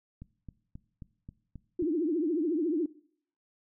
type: click train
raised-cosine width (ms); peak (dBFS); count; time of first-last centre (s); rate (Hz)
5; -31; 7; 0.22-1.824; 3.74
type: tone with vibrato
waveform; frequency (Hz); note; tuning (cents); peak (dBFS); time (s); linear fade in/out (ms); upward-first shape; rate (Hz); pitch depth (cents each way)
sine; 323.7; E4; -31; -26; 1.79-2.86; 5; triangle; 14; 230
effects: noise-tail reverb RT60 0.6 s tail -20 dB re dry